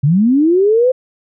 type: linear sweep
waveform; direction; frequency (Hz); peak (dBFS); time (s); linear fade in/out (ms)
sine; up; 130 to 523.3; -8; 0.03-0.92; 10
effects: none